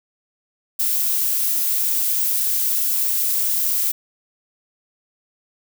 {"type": "noise", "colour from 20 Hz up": "violet", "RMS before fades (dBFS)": -20, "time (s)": [0.79, 3.92], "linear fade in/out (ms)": 10, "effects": []}